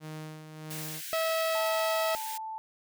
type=tone with tremolo; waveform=sawtooth; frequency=155.56 Hz; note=D#3; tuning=in tune; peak=-34 dBFS; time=0-1.02 s; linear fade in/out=50 ms; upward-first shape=sine; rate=1.6 Hz; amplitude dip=55%
type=high-pass noise; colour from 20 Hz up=white; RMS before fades=-40 dBFS; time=0.7-2.38 s; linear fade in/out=10 ms; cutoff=1500 Hz; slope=96 dB/octave
type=harmonic tone; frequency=648 Hz; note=E5; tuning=30 cents flat; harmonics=1 / 2 / 3 / 4 / 5 / 6 / 7 / 8; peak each=-28 / -34 / -38 / -40 / -42 / -44 / -45 / -46 dBFS; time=1.13-2.15 s; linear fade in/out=0 ms
type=tone; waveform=sine; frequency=880 Hz; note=A5; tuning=in tune; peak=-35 dBFS; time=1.55-2.58 s; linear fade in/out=0 ms
effects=none